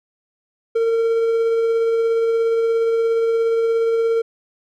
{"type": "tone with tremolo", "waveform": "triangle", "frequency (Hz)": 456.7, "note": "A#4", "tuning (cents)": -36, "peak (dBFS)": -12, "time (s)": [0.75, 4.22], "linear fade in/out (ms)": 10, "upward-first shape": "triangle", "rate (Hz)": 17, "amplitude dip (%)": 25, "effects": []}